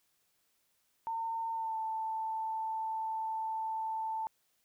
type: tone with pitch glide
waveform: sine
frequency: 907 to 885.3 Hz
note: A#5 to A5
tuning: -48 to +10 cents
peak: -33 dBFS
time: 1.07-4.27 s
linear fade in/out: 0 ms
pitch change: -42 cents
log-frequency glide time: 1.53-1.77 s
effects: white hiss -75 dBFS RMS until 4.64 s